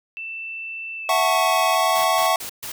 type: tone with pitch glide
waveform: sine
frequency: 2665 to 2543 Hz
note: E7 to D#7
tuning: +18 to +37 cents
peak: -29 dBFS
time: 0.17-1.75 s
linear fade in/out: 0 ms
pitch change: -81 cents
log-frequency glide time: 0.96-1.29 s
type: chord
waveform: square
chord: F# minor seventh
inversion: third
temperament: equal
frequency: 659.3 / 740 / 880 / 1108.7 Hz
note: E5 / F#5 / A5 / C#6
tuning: 0 / 0 / 0 / 0 cents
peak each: -23 / -23 / -26 / -22 dBFS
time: 1.09-2.36 s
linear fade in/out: 2 ms
type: noise bursts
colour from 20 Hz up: white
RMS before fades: -32 dBFS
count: 4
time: 1.95-2.72 s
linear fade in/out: 5 ms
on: 95 ms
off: 130 ms
effects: none